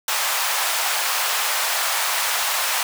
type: high-pass noise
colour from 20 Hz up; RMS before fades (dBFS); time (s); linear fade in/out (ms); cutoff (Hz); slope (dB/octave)
pink; -22; 0.08-2.83; 2; 750; 24
effects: none